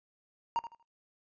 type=tone with echo; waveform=triangle; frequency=932.3 Hz; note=A#5; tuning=in tune; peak=-25 dBFS; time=0.56-0.59 s; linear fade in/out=0 ms; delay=79 ms; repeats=3; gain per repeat=-12 dB; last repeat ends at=0.827 s; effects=noise-tail reverb RT60 0.2 s tail -23 dB re dry + resampled to 16000 Hz